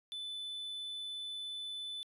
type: tone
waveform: triangle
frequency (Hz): 3503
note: A7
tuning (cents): -8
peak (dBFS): -38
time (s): 0.12-2.03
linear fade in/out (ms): 0
effects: resampled to 32000 Hz